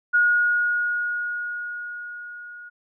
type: tone with level ramp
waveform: sine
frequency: 1443 Hz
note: F#6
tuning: 44 cents flat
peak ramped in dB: -14 to -38 dBFS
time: 0.13-2.7 s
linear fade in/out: 20 ms
effects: none